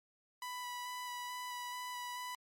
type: tone with vibrato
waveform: sawtooth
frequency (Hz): 987.8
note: B5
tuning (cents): 0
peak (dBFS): -37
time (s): 0.42-2.35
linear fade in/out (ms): 2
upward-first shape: square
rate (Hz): 2.3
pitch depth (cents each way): 10
effects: MP3 64 kbps